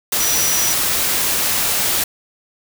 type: tone in noise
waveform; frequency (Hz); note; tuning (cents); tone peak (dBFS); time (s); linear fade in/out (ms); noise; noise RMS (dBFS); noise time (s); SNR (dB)
sine; 5860; F#8; -18; -19; 0.2-0.73; 5; white; -18; 0.12-2.04; -4
effects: none